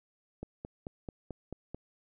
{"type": "click train", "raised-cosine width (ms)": 2, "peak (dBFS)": -26, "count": 7, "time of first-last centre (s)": [0.43, 1.746], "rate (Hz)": 4.56, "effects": []}